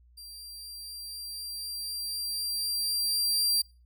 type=tone with level ramp; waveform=sawtooth; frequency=4726 Hz; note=D8; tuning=10 cents sharp; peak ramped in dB=-41 to -20 dBFS; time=0.17-3.62 s; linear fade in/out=10 ms; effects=noise-tail reverb RT60 0.3 s tail -24 dB re dry + added 60 Hz sine -56 dBFS peak until 3.85 s